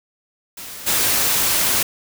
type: noise with level steps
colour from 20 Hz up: white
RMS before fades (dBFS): -34 / -18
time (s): 0.57-1.83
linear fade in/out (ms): 5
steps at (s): 0.86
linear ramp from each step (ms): 20
effects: none